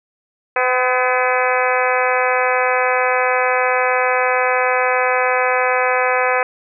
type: harmonic tone with a mistuned harmonic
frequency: 253.4 Hz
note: B3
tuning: 45 cents sharp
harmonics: 2 / 3 / 4 / 5 / 6 / 7 / 8 / 9 / 10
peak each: -19 / -21 / -22 / -23 / -24 / -24 / -25 / -26 / -26 dBFS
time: 0.56-6.43 s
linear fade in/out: 2 ms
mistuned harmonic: 7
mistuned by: -50 cents
effects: none